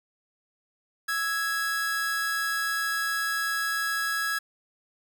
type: tone pair together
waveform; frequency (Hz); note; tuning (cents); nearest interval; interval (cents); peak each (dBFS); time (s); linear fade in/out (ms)
45% pulse; 1318.5 / 1661.2; E6 / G#6; 0 / 0; major third; 400; -32 / -27; 1.08-4.39; 10
effects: none